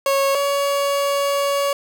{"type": "tone pair in turn", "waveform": "30% pulse", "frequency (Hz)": [550, 562.9], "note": ["C#5", "C#5"], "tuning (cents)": [-14, 26], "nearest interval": "unison", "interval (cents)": 40, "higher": "second", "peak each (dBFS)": [-13, -15], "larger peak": "first", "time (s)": [[0.06, 0.35], [0.35, 1.73]], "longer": "second", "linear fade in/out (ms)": 2, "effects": []}